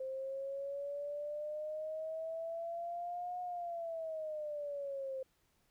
sine exponential two-way sweep, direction up then down, 523.3 to 723 to 523.3 Hz, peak -38 dBFS, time 0-5.23 s, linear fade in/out 5 ms, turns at 3.41 s, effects pink hiss -75 dBFS RMS until 5.7 s

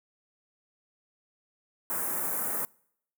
white band-stop noise, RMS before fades -31 dBFS, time 1.9-2.65 s, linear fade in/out 0 ms, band 1600 to 9100 Hz, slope 24 dB/octave, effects noise-tail reverb RT60 0.7 s tail -26 dB re dry + high-pass 150 Hz 12 dB/octave

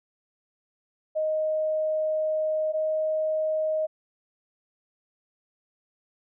sine tone pair in turn, 623 / 625.2 Hz, D#5 / D#5, +2 / +8 cents, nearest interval unison, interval 6 cents, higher second, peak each -23 dBFS, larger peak neither, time 1.15-2.73 / 2.73-3.87 s, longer first, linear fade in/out 20 ms, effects none

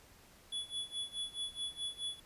square tone with tremolo, 3410 Hz, G#7, 45 cents sharp, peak -36 dBFS, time 0.52-2.2 s, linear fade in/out 5 ms, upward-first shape sine, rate 4.7 Hz, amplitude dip 90%, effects pink hiss -61 dBFS RMS until 2.25 s + resampled to 32000 Hz

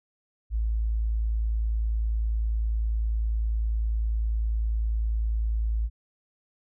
sine tone, 55 Hz, A1, in tune, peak -23 dBFS, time 0.5-5.9 s, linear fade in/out 50 ms, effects none

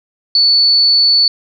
sine tone, 4460 Hz, C#8, 10 cents sharp, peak -7 dBFS, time 0.35-1.28 s, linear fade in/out 2 ms, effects none

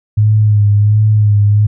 sine tone with vibrato, 105.1 Hz, G#2, 21 cents sharp, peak -6 dBFS, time 0.17-1.67 s, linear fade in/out 10 ms, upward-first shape sine, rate 1.4 Hz, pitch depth 39 cents each way, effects none

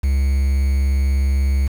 triangle tone with quantisation, 68.2 Hz, C#2, 28 cents flat, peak -12 dBFS, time 0.03-1.68 s, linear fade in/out 10 ms, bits 6, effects none

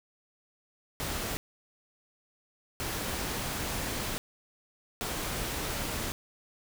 pink noise bursts at uneven times, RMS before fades -34 dBFS, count 3, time 1-1.37 / 2.8-4.18 / 5.01-6.12 s, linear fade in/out 0 ms, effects none

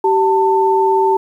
sine tone pair together, 385.6 / 892 Hz, G4 / A5, -28 / +23 cents, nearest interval octave + minor third, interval 1451 cents, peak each -13 dBFS, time 0.04-1.17 s, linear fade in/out 5 ms, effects 8-bit

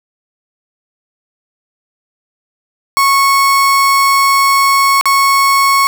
35% pulse tone with dropouts, 1102 Hz, C#6, 11 cents flat, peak -6 dBFS, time 2.97-5.87 s, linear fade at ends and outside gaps 0 ms, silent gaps 5.011-5.056 s, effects none

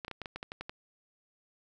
clicks, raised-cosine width 0.3 ms, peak -23 dBFS, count 10, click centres 0.048 / 0.081 / 0.113 / 0.217 / 0.258 / 0.36 / 0.429 / 0.519 / 0.61 / 0.695 s, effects none

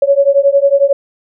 sine beating tone pair, 553 / 564 Hz, C#5 / C#5, -4 / +30 cents, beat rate 11 Hz, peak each -10 dBFS, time 0.02-0.93 s, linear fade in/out 5 ms, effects none

